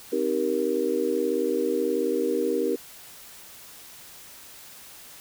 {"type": "chord", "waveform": "sine", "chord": "C minor seventh", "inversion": "none", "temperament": "just", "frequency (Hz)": [261.6, 314, 392.4, 470.9], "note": ["C4", "Eb4", "G4", "Bb4"], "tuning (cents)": [0, 16, 2, 18], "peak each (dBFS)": [-31, -29, -27, -26], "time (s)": [0.12, 2.76], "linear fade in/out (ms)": 10, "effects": ["white hiss -46 dBFS RMS until 5.2 s"]}